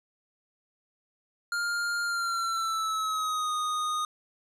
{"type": "tone with pitch glide", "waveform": "square", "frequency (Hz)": [1405, 1237.3], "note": ["F6", "D#6"], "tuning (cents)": [10, -10], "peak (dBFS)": -28, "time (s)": [1.52, 4.05], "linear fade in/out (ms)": 2, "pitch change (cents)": -220, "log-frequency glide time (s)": [2.04, 3.52], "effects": ["low-pass 10000 Hz 12 dB/octave"]}